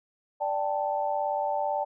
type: chord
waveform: sine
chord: D suspended fourth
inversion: none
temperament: just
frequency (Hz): 587.3 / 783.1 / 881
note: D5 / G5 / A5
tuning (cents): 0 / -2 / +2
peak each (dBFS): -30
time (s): 0.4-1.85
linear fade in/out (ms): 20
effects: none